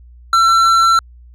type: tone with tanh clipping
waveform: sine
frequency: 1347 Hz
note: E6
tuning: 37 cents sharp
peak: -10 dBFS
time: 0.33-0.99 s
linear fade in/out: 2 ms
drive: 11 dB
effects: added 60 Hz sine -38 dBFS peak until 1.34 s